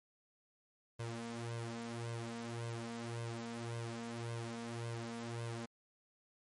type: tone with flanger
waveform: sawtooth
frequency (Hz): 116.54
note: A#2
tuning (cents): 0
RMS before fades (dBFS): -43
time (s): 0.99-5.66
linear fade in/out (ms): 10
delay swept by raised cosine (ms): 1.9 to 4.2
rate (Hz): 1.8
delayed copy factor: +0.75
effects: MP3 48 kbps